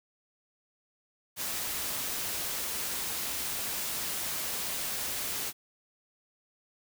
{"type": "noise", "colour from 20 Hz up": "white", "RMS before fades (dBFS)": -34, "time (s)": [1.36, 5.53], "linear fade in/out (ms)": 50, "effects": []}